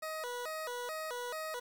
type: tone with vibrato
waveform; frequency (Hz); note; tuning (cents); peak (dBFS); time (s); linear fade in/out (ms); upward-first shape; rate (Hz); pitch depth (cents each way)
20% pulse; 554.4; C#5; 0; -33; 0.02-1.6; 10; square; 2.3; 220
effects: 10-bit